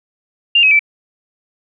sine tone with pitch steps, 2794 / 2547 / 2322 Hz, F7 / D#7 / D7, 0 / +40 / -20 cents, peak -7 dBFS, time 0.55-0.793 s, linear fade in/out 5 ms, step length 81 ms, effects none

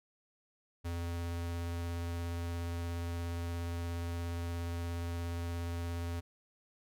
square tone with vibrato, 85.4 Hz, F2, 38 cents flat, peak -36 dBFS, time 0.84-6.21 s, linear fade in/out 20 ms, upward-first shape square, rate 17 Hz, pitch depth 8 cents each way, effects none

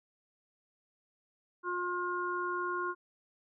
harmonic tone, 356 Hz, F4, 33 cents sharp, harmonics 1 / 3 / 4, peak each -37 / -35 / -37 dBFS, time 1.63-2.95 s, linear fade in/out 50 ms, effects none

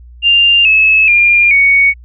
sine tone with pitch steps, 2794 / 2592 / 2404 / 2230 Hz, F7 / E7 / D7 / C#7, 0 / -30 / +40 / +10 cents, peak -5 dBFS, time 0.22-1.94 s, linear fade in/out 50 ms, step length 430 ms, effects added 60 Hz sine -33 dBFS peak until 2.04 s

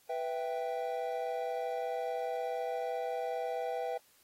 triangle chord, E minor, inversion second, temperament equal, 493.9 / 659.3 / 784 Hz, B4 / E5 / G5, 0 / 0 / 0 cents, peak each -35 / -36 / -36 dBFS, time 0.09-3.98 s, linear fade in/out 10 ms, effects white hiss -66 dBFS RMS until 4.23 s + AAC 48 kbps

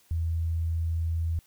sine tone, 82.41 Hz, E2, in tune, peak -25 dBFS, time 0.11-1.39 s, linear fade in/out 0 ms, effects white hiss -62 dBFS RMS until 1.46 s

